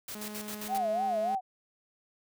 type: noise with tremolo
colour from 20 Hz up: white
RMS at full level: -40 dBFS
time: 0.08-0.78 s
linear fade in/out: 5 ms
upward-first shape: square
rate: 7.5 Hz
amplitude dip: 75%
type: tone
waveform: sawtooth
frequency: 210.7 Hz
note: G#3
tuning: 25 cents sharp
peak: -36 dBFS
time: 0.15-1.35 s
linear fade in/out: 2 ms
type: tone with vibrato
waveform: sine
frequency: 710 Hz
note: F5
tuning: 28 cents sharp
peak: -27 dBFS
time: 0.68-1.41 s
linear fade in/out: 50 ms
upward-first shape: sine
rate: 3.4 Hz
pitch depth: 170 cents each way
effects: none